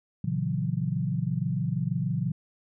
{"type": "chord", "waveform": "sine", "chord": "F# dominant seventh", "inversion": "first", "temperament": "equal", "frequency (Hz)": [116.54, 138.59, 164.81, 185], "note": ["A#2", "C#3", "E3", "F#3"], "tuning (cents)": [0, 0, 0, 0], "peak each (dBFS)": [-32, -30, -30, -32], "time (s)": [0.24, 2.32], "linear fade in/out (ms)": 5, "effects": []}